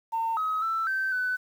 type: tone with pitch steps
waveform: sine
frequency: 907 / 1272 / 1329 / 1549 / 1502 Hz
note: A#5 / D#6 / E6 / G6 / F#6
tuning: -48 / +38 / +14 / -21 / +26 cents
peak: -24 dBFS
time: 0.12-1.37 s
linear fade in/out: 20 ms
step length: 250 ms
effects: tanh soft clip ceiling -21 dBFS + 9-bit